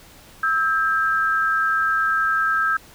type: tone pair together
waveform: sine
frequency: 1303.4 / 1593 Hz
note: E6 / G6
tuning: -20 / +27 cents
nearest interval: minor third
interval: 347 cents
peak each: -20 dBFS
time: 0.43-2.77 s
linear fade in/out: 5 ms
effects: pink hiss -47 dBFS RMS until 2.94 s

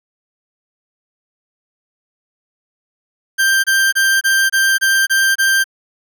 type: tone bursts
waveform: 40% pulse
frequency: 1577 Hz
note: G6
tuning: 10 cents sharp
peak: -10 dBFS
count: 8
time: 3.38-5.642 s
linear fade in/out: 20 ms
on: 260 ms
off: 26 ms
effects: none

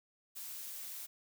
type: noise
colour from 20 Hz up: blue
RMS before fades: -45 dBFS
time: 0.35-1.07 s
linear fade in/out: 20 ms
effects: none

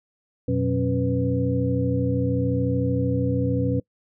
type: tone cluster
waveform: sine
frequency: 87.4 / 120.7 / 181.5 / 273.8 / 493.8 Hz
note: F2 / B2 / F#3 / C#4 / B4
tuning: +2 / -39 / -33 / -21 / 0 cents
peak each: -30 / -24 / -29 / -25 / -27 dBFS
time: 0.48-3.8 s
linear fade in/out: 5 ms
effects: noise-tail reverb RT60 0.1 s tail -24 dB re dry

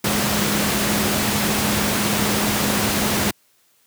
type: tone in noise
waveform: sine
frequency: 207.7 Hz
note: G#3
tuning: in tune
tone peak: -24 dBFS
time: 0.04-3.31 s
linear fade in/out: 5 ms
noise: pink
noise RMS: -20 dBFS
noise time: 0.04-3.31 s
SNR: -7 dB
effects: white hiss -60 dBFS RMS until 3.86 s + high-pass 100 Hz 12 dB/octave

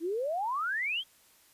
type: exponential sweep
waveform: sine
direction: up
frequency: 312.9 to 3322 Hz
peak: -29 dBFS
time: 0-1.04 s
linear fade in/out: 50 ms
effects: white hiss -62 dBFS RMS until 1.53 s + resampled to 32000 Hz

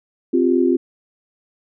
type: chord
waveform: sine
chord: C suspended fourth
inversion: none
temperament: equal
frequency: 261.6 / 349.2 / 392 Hz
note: C4 / F4 / G4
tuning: 0 / 0 / 0 cents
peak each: -17 / -16 / -21 dBFS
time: 0.33-0.77 s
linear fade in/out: 10 ms
effects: none

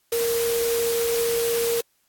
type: tone in noise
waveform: sine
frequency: 466.2 Hz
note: A#4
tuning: in tune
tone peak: -21 dBFS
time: 0.12-1.81 s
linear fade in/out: 5 ms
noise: white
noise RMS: -29 dBFS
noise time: 0.12-1.81 s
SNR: +5 dB
effects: white hiss -67 dBFS RMS until 2.08 s + AAC 64 kbps

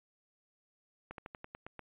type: slowing click train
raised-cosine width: 0.5 ms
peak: -29 dBFS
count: 8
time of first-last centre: 1.11-1.793 s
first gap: 72 ms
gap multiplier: 1.1
effects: resampled to 8000 Hz

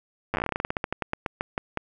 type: slowing click train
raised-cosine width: 0.5 ms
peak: -11 dBFS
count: 24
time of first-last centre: 0.34-1.773 s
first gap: 9 ms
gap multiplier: 1.15
effects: none

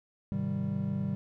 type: chord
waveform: triangle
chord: Ab major seventh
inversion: none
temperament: equal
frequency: 103.83 / 130.81 / 155.56 / 196 Hz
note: Ab2 / C3 / Eb3 / G3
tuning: 0 / 0 / 0 / 0 cents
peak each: -36 / -35 / -34 / -30 dBFS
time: 0.32-1.15 s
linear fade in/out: 0 ms
effects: none

